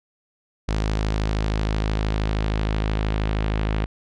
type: tone with low-pass filter sweep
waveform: sawtooth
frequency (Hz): 53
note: G#1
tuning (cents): +36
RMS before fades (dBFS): -23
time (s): 0.68-3.86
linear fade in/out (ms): 10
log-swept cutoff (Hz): 5600 to 3000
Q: 1.2
effects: none